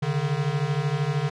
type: beating tone pair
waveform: square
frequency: 138.59 / 151.59 Hz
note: C#3 / D#3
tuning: 0 / -45 cents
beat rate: 13 Hz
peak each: -27 / -26 dBFS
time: 0.02-1.3 s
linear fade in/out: 10 ms
effects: low-pass 5000 Hz 12 dB/octave